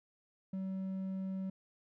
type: tone with hard clipping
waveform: sine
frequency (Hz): 190.3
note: F#3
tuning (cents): +49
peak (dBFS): -37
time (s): 0.53-1.5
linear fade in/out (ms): 5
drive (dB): 3
effects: none